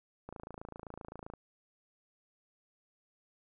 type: click train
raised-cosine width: 1 ms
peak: -30 dBFS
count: 30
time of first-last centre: 0.29-1.337 s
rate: 27.7 Hz
effects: none